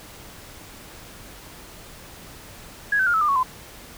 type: tone with pitch steps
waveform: sine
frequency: 1661.2 / 1532.2 / 1413.1 / 1303.4 / 1202.1 / 1108.7 / 1022.6 Hz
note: G#6 / G6 / F6 / E6 / D6 / C#6 / C6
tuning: 0 / -40 / +20 / -20 / +40 / 0 / -40 cents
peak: -17 dBFS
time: 2.92-3.431 s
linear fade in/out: 5 ms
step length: 73 ms
effects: pink hiss -43 dBFS RMS until 3.97 s